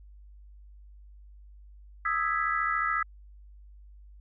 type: chord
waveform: sine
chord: E major seventh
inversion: third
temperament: equal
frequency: 1244.5 / 1318.5 / 1661.2 / 1975.5 Hz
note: D#6 / E6 / G#6 / B6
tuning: 0 / 0 / 0 / 0 cents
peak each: -31 / -29 / -33 / -32 dBFS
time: 2.05-3.03 s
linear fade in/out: 5 ms
effects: added 50 Hz sine -48 dBFS peak until 4.2 s